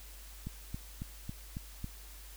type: click train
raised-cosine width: 5 ms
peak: -26 dBFS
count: 6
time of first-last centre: 0.47-1.844 s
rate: 3.64 Hz
effects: added 50 Hz sine -49 dBFS peak until 2.36 s + white hiss -54 dBFS RMS until 2.36 s